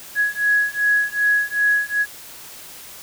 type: beating tone pair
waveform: sine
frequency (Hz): 1671 / 1673.6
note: G#6 / G#6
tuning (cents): +10 / +13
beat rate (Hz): 2.6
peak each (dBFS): -19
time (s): 0.15-2.06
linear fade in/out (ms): 50
effects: white hiss -39 dBFS RMS until 3.02 s